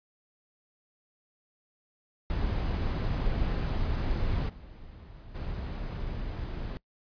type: noise with level steps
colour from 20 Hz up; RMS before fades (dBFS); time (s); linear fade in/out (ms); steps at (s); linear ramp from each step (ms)
brown; -29 / -47 / -35; 2.3-6.77; 0; 4.48 / 5.34; 20
effects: noise-tail reverb RT60 0.1 s tail -22 dB re dry + resampled to 11025 Hz